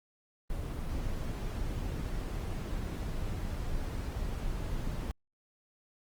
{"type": "noise", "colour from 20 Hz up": "brown", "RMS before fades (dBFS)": -35, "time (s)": [0.5, 5.11], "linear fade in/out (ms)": 0, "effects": ["Opus 24 kbps"]}